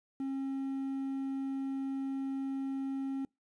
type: tone with quantisation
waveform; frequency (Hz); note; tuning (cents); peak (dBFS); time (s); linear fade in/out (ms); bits
triangle; 270.2; C#4; -44; -31; 0.2-3.25; 2; 10
effects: noise-tail reverb RT60 0.2 s tail -26 dB re dry + resampled to 22050 Hz